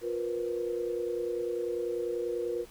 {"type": "tone cluster", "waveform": "sine", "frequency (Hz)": [354.6, 474.9, 505], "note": ["F4", "A#4", "B4"], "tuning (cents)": [26, 32, 39], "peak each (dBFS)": [-34, -32, -40], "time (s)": [0.01, 2.66], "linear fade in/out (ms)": 50, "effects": ["pink hiss -55 dBFS RMS until 2.7 s"]}